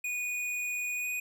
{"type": "tone with pitch glide", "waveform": "square", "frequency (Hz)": [2466, 2480], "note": ["D#7", "D#7"], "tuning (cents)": [-16, -6], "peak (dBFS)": -32, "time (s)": [0.04, 1.2], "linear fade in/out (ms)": 5, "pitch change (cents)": 10, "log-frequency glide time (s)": [0.94, 1.07], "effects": []}